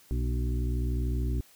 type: harmonic tone with a mistuned harmonic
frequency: 60.5 Hz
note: B1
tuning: 35 cents flat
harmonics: 1 / 2 / 4 / 5 / 6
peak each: -27 / -33 / -39 / -41 / -43 dBFS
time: 0.11-1.41 s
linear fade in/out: 0 ms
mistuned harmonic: 6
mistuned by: +59 cents
effects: white hiss -58 dBFS RMS until 1.55 s